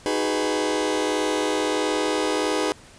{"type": "chord", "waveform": "sawtooth", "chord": "G# minor seventh", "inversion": "second", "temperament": "just", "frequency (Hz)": [311.5, 373.8, 415.3, 498.4], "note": ["D#4", "F#4", "G#4", "B4"], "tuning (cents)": [2, 18, 0, 16], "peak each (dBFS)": [-22, -26, -22, -23], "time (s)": [0.06, 2.72], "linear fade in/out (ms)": 0, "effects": ["pink hiss -48 dBFS RMS until 2.98 s", "resampled to 22050 Hz"]}